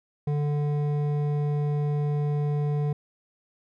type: tone with hard clipping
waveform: sine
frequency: 146.83 Hz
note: D3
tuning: in tune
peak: -25 dBFS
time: 0.27-2.93 s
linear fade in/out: 5 ms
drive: 10 dB
effects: none